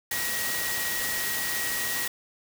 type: tone in noise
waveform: sine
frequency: 1902 Hz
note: A#6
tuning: 34 cents sharp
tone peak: -32 dBFS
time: 0.11-2.08 s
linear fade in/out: 5 ms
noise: white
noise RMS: -30 dBFS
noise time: 0.11-2.08 s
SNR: -5 dB
effects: none